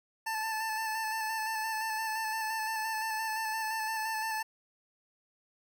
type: tone with vibrato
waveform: 25% pulse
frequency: 880 Hz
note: A5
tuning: in tune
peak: -28 dBFS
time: 0.26-4.43 s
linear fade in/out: 10 ms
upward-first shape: square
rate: 5.8 Hz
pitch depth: 21 cents each way
effects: none